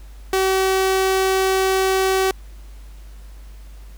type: tone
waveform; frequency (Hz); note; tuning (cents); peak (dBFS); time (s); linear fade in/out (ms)
sawtooth; 380.9; G4; -50; -12; 0.33-2.31; 2
effects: added 50 Hz sine -36 dBFS peak until 3.97 s + pink hiss -52 dBFS RMS until 3.97 s